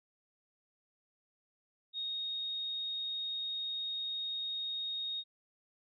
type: tone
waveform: sine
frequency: 3729 Hz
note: A#7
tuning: in tune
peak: -35 dBFS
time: 1.93-5.24 s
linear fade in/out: 50 ms
effects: none